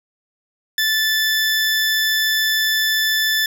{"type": "tone", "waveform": "20% pulse", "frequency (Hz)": 1753, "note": "A6", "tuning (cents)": -7, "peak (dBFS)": -11, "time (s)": [0.78, 3.46], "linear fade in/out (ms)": 2, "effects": []}